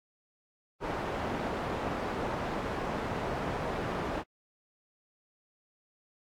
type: low-pass noise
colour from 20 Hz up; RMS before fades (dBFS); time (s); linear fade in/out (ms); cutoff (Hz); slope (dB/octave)
white; -34; 0.8-4.24; 50; 880; 12
effects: AAC 64 kbps